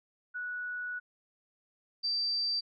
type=tone pair in turn; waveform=sine; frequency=1471 / 4670 Hz; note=F#6 / D8; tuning=-11 / -11 cents; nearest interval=octave + minor sixth; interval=2000 cents; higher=second; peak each=-34 / -28 dBFS; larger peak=second; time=0.34-1 / 2.03-2.61 s; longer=first; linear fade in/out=20 ms; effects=MP3 64 kbps